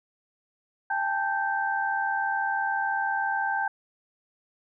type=tone cluster; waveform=sine; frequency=797 / 877 / 1563 Hz; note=G5 / A5 / G6; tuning=+28 / -6 / -6 cents; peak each=-29 / -30 / -28 dBFS; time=0.9-3.68 s; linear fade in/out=5 ms; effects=none